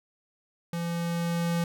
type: tone with level ramp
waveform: square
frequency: 170 Hz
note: F3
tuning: 46 cents flat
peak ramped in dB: -30 to -25 dBFS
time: 0.73-1.64 s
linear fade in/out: 2 ms
effects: none